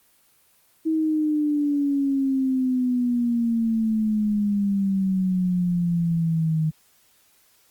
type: exponential sweep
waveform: sine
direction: down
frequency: 321.1 to 155.56 Hz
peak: -19 dBFS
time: 0.85-6.71 s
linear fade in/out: 20 ms
effects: white hiss -60 dBFS RMS until 7.7 s + Opus 24 kbps

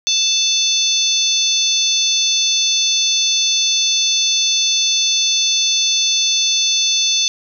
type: harmonic tone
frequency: 880 Hz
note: A5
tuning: in tune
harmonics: 3 / 4 / 5 / 6 / 7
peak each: -25 / -17 / -20 / -26 / -18 dBFS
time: 0.07-7.28 s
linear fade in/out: 0 ms
effects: none

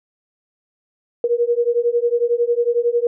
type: beating tone pair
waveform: sine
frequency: 470.4 / 481.4 Hz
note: A#4 / B4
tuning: +16 / -44 cents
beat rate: 11 Hz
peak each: -18 dBFS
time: 1.24-3.07 s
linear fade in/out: 2 ms
effects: none

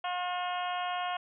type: harmonic tone with a mistuned harmonic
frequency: 358.3 Hz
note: F4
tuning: 44 cents sharp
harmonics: 2 / 3 / 4 / 5 / 6 / 7 / 8 / 9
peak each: -33 / -37 / -41 / -46 / -47 / -46 / -43 / -45 dBFS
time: 0.04-1.17 s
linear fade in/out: 5 ms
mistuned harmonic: 7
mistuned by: +21 cents
effects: none

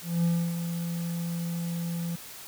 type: tone with ADSR envelope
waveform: triangle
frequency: 169.9 Hz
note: F3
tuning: 47 cents flat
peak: -19 dBFS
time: 0.02-2.16 s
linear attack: 220 ms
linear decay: 290 ms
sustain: -8 dB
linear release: 8 ms
effects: white hiss -44 dBFS RMS until 2.47 s

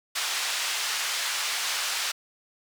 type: band-pass noise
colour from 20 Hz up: white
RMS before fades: -29 dBFS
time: 0.15-2.12 s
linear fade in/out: 10 ms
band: 1000 to 5700 Hz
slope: 12 dB/octave
effects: none

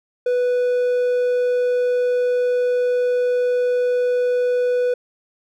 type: tone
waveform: triangle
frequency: 493.9 Hz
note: B4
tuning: in tune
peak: -14 dBFS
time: 0.26-4.94 s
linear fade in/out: 5 ms
effects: none

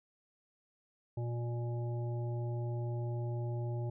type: harmonic tone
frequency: 119.2 Hz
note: A#2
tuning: 39 cents sharp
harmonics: 1 / 3 / 5 / 7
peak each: -34 / -44 / -48 / -51 dBFS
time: 1.17-3.9 s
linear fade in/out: 5 ms
effects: none

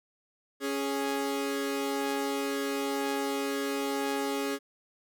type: tone pair together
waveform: sawtooth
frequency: 277.2 / 415.3 Hz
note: C#4 / G#4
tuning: 0 / 0 cents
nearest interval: perfect fifth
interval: 700 cents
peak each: -28 / -28 dBFS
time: 0.6-4.59 s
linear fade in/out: 50 ms
effects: none

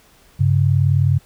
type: tone pair together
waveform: sine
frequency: 98 / 137.75 Hz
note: G2 / C#3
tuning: 0 / -11 cents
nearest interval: tritone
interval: 589 cents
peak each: -15 dBFS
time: 0.39-1.19 s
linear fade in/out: 20 ms
effects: pink hiss -52 dBFS RMS until 1.25 s

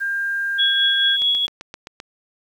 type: tone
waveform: sine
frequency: 1600 Hz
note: G6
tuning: 35 cents sharp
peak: -20 dBFS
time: 0-1.17 s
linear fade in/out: 20 ms
type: tone with tremolo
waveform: sine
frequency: 3350 Hz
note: G#7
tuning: 14 cents sharp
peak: -14 dBFS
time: 0.58-1.47 s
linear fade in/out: 20 ms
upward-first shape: triangle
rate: 4.6 Hz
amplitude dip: 40%
type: click train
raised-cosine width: 0.2 ms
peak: -17 dBFS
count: 7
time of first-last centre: 1.22-2.001 s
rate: 7.68 Hz
effects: 8-bit

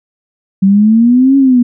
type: exponential two-way sweep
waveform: sine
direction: up then down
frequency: 190 to 277.2 to 238.4 Hz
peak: -4 dBFS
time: 0.62-1.63 s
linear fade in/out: 10 ms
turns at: 1.37 s
effects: none

